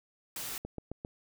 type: noise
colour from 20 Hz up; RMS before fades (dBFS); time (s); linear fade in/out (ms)
white; -39; 0.36-0.58; 2
type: click train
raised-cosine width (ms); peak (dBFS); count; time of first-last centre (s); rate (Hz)
2; -25; 4; 0.65-1.049; 7.52
effects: none